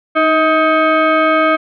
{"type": "tone with frequency modulation", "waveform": "sine", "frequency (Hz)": 311.1, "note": "D#4", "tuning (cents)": 0, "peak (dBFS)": -9, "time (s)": [0.15, 1.57], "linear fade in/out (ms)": 20, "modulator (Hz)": 947, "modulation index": 1.7, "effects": []}